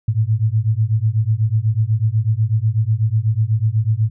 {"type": "beating tone pair", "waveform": "sine", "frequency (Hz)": [105.9, 114], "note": ["G#2", "A#2"], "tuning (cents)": [34, -38], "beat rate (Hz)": 8.1, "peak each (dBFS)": -17, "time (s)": [0.08, 4.1], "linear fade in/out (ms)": 5, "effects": []}